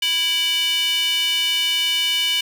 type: tone with high-pass filter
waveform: square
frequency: 329.6 Hz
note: E4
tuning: in tune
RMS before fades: -20 dBFS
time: 0.02-2.41 s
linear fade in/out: 5 ms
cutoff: 2800 Hz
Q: 6.8
effects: none